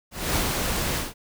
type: noise with ADSR envelope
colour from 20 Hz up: pink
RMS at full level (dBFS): -23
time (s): 0.11-1.14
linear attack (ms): 250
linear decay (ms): 130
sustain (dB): -3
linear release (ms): 170
effects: none